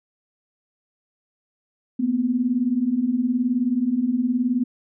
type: beating tone pair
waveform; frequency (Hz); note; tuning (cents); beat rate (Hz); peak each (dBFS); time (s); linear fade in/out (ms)
sine; 233.1 / 252.1; A#3 / B3; 0 / +36; 19; -24 / -20; 1.99-4.64; 10
effects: none